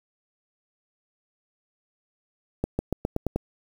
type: accelerating click train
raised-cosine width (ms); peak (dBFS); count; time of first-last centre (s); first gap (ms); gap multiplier
2; -11; 7; 2.64-3.36; 150; 0.91
effects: 7-bit